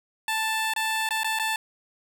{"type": "tone with dropouts", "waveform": "15% pulse", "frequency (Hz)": 881, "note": "A5", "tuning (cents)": 2, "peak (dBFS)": -18, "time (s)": [0.28, 1.56], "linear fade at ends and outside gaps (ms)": 2, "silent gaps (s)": [[0.737, 0.762], [1.09, 1.107], [1.234, 1.244], [1.389, 1.396]], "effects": []}